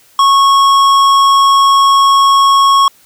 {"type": "tone with tanh clipping", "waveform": "sine", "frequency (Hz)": 1100, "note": "C#6", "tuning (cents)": -14, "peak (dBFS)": -7, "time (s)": [0.19, 2.88], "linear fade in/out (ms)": 2, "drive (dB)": 14, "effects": ["white hiss -47 dBFS RMS until 3.05 s"]}